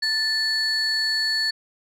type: tone pair together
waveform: sine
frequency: 1760 / 4421 Hz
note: A6 / C#8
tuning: 0 / -5 cents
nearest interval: octave + major third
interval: 1595 cents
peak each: -23 / -20 dBFS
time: 0.02-1.51 s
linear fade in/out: 10 ms
effects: tanh soft clip ceiling -17 dBFS